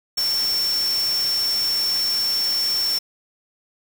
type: tone in noise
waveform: sine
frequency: 5430 Hz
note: F8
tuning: 50 cents flat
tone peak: -19 dBFS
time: 0.17-2.99 s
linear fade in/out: 10 ms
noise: white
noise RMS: -31 dBFS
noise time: 0.17-2.99 s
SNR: +9 dB
effects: none